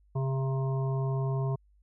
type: harmonic tone with a mistuned harmonic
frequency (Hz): 134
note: C3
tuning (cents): +42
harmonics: 1 / 3 / 5 / 7 / 8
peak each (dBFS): -27 / -37 / -41 / -44 / -45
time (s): 0.15-1.56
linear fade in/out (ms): 10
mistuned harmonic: 8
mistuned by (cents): -18
effects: added 50 Hz sine -60 dBFS peak until 1.82 s